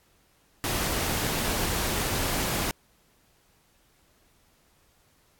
pink noise, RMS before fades -28 dBFS, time 0.64-2.71 s, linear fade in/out 0 ms, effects pink hiss -64 dBFS RMS until 5.39 s + AAC 64 kbps

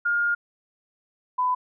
sine tone pair in turn, 1416 / 1001.3 Hz, F6 / B5, +23 / +24 cents, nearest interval tritone, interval 599 cents, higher first, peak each -20 dBFS, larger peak neither, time 0.05-0.35 / 1.38-1.55 s, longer first, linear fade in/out 10 ms, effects none

